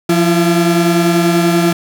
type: tone pair together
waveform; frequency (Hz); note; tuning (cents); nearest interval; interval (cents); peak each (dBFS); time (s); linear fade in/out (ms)
35% pulse; 173.48 / 336.7; F3 / E4; -11 / +37; major seventh; 1148; -11; 0.09-1.73; 5
effects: none